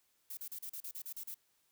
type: noise bursts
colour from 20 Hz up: violet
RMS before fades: -44 dBFS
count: 10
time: 0.3-1.344 s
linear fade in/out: 5 ms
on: 72 ms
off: 36 ms
effects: white hiss -75 dBFS RMS until 1.71 s